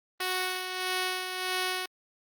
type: tone with tremolo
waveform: 5% pulse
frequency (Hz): 369.4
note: F#4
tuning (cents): -3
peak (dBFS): -16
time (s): 0.2-1.86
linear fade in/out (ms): 5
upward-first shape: sine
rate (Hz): 1.6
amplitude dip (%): 50
effects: Opus 24 kbps